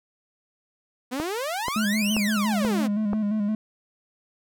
sawtooth exponential two-way sweep, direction up then down, 239.1 to 3136 to 239.1 Hz, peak -23 dBFS, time 1.11-2.88 s, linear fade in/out 20 ms, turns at 2.12 s
click train, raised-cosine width 1 ms, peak -14 dBFS, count 5, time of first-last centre 1.2-3.132 s, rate 2.07 Hz
triangle tone with vibrato, 210.3 Hz, G#3, 22 cents sharp, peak -20 dBFS, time 1.76-3.55 s, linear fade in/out 2 ms, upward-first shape square, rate 5.8 Hz, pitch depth 47 cents each way
effects none

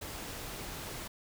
pink noise, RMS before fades -42 dBFS, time 0.01-1.08 s, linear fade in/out 10 ms, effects none

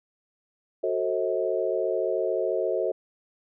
sine chord, F# diminished seventh, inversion none, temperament just, 370 / 444 / 532.8 / 639.4 Hz, F#4 / A4 / C5 / Eb5, 0 / +16 / +31 / +47 cents, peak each -29 dBFS, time 0.83-2.92 s, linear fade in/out 10 ms, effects none

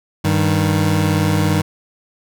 25% pulse tone pair together, 98 / 155.56 Hz, G2 / D#3, 0 / 0 cents, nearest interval minor sixth, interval 800 cents, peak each -13 dBFS, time 0.24-1.62 s, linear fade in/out 10 ms, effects none

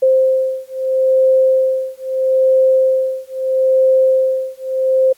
sine beating tone pair, 523.3 / 524.07 Hz, C5 / C5, 0 / +3 cents, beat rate 0.77 Hz, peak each -14 dBFS, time 0.02-5.13 s, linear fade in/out 10 ms, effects white hiss -53 dBFS RMS until 5.17 s + AAC 64 kbps

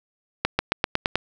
accelerating click train, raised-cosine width 0.3 ms, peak -3 dBFS, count 7, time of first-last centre 0.45-1.156 s, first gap 140 ms, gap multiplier 0.93, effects none

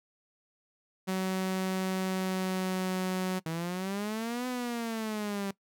sawtooth tone with pitch glide, 188 to 185.63 Hz, F#3 to F#3, +28 to +6 cents, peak -25 dBFS, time 1.07-3.4 s, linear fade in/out 20 ms, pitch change -22 cents, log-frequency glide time 2.05-2.99 s
sawtooth exponential two-way sweep, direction up then down, 159.3 to 253.3 to 194.9 Hz, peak -28 dBFS, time 3.46-5.51 s, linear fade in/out 2 ms, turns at 4.47 s
effects noise-tail reverb RT60 0.1 s tail -20 dB re dry

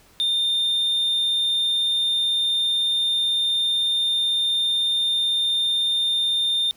sine tone, 3619 Hz, A7, 48 cents sharp, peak -16 dBFS, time 0.2-6.71 s, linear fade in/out 0 ms, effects tanh soft clip ceiling -18 dBFS + pink hiss -54 dBFS RMS until 6.76 s

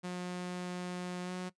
sawtooth tone with pitch glide, 179.6 to 182.32 Hz, F3 to F#3, +49 to -25 cents, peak -33 dBFS, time 0.03-1.5 s, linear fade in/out 20 ms, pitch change +26 cents, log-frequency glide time 1.22-1.33 s, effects noise-tail reverb RT60 0.1 s tail -19 dB re dry + resampled to 22050 Hz

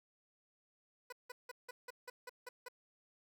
15% pulse tone bursts, 495.1 Hz, B4, 4 cents sharp, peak -39 dBFS, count 9, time 1.1-2.685 s, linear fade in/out 5 ms, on 25 ms, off 170 ms, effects none

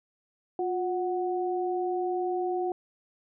sine tone pair together, 357 / 739.6 Hz, F4 / F#5, +38 / -1 cents, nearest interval octave + minor second, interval 1261 cents, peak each -28 / -31 dBFS, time 0.59-2.72 s, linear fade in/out 2 ms, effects none

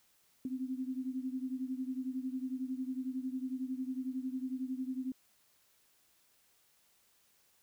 sine beating tone pair, 255.7 / 266.7 Hz, C4 / C4, -40 / +33 cents, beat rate 11 Hz, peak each -37 / -40 dBFS, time 0.45-5.12 s, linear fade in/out 2 ms, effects white hiss -70 dBFS RMS until 7.62 s

